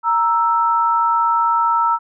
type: tone pair together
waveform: sine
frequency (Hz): 932.3 / 1321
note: A#5 / E6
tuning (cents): 0 / +3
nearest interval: tritone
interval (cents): 603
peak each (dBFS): -16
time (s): 0.03-1.99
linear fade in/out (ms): 50
effects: none

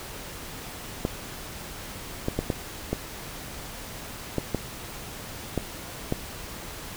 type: clicks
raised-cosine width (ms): 2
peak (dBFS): -11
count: 9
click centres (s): 1.051 / 2.284 / 2.39 / 2.502 / 2.93 / 4.383 / 4.547 / 5.577 / 6.124
effects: pink hiss -39 dBFS RMS until 6.96 s

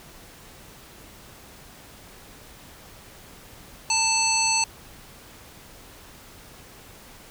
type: harmonic tone with a mistuned harmonic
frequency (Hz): 880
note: A5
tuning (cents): 0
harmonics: 1 / 3 / 5 / 7 / 9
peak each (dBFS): -26 / -26 / -26 / -26 / -26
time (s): 3.9-4.64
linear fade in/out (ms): 2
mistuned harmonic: 1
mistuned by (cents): +34
effects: pink hiss -47 dBFS RMS until 7.3 s

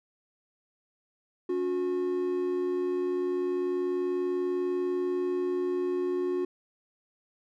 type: tone pair together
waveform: triangle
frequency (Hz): 281.9 / 362.2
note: C#4 / F#4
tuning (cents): +29 / -37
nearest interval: major third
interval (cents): 434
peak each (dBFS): -33 / -25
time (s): 1.49-6.45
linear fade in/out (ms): 5
effects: none

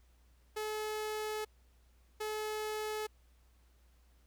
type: tone bursts at uneven times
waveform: sawtooth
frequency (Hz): 428.8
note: A4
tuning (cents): -45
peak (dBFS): -32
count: 2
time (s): 0.56-1.45 / 2.2-3.07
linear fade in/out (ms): 10
effects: added 60 Hz sine -63 dBFS peak until 4.26 s + pink hiss -73 dBFS RMS until 4.26 s

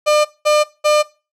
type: tone bursts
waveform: 35% pulse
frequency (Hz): 601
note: D5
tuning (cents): +40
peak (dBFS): -9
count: 3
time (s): 0.06-1.03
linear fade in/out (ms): 20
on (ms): 190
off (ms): 200
effects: noise-tail reverb RT60 0.3 s tail -19 dB re dry + low-pass 9000 Hz 12 dB/octave

